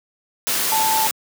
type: tone in noise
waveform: sine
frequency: 880 Hz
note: A5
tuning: in tune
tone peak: -18 dBFS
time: 0.72-1.07 s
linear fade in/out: 0 ms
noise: white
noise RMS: -21 dBFS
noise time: 0.47-1.11 s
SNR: 0 dB
effects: high-pass 150 Hz 12 dB/octave